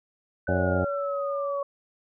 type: linear sweep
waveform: sine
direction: down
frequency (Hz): 1510 to 1108.7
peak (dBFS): -32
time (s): 0.47-1.63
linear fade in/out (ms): 2
type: tone with pitch glide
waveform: sine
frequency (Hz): 570 to 562.2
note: C#5 to C#5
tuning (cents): +48 to +24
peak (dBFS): -27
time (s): 0.48-1.63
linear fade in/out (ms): 5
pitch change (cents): -24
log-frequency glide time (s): 0.77-1.15
type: harmonic tone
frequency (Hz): 90.9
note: F#2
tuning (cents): -30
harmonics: 1 / 2 / 3 / 4 / 5 / 6 / 7 / 8 / 9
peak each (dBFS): -27 / -30 / -32 / -33 / -34 / -35 / -35 / -36 / -37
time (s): 0.48-0.85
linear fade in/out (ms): 10
effects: none